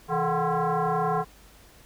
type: tone with frequency modulation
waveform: sine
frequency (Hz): 164.7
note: E3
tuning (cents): -1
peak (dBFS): -22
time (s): 0.08-1.25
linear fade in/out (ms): 50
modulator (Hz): 298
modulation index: 3.6
effects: added 50 Hz sine -55 dBFS peak until 1.85 s + pink hiss -54 dBFS RMS until 1.85 s